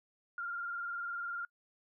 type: tone with vibrato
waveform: sine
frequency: 1396.9 Hz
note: F6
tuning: in tune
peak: -36 dBFS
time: 0.38-1.45 s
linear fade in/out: 2 ms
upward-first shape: sine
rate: 20 Hz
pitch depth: 41 cents each way
effects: noise-tail reverb RT60 0.1 s tail -26 dB re dry